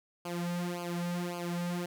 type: tone with flanger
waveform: sawtooth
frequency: 174.61 Hz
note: F3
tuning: in tune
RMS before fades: -35 dBFS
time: 0.25-1.86 s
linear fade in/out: 5 ms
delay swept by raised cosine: 0.53 to 3.03 ms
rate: 1.8 Hz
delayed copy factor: -1
effects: none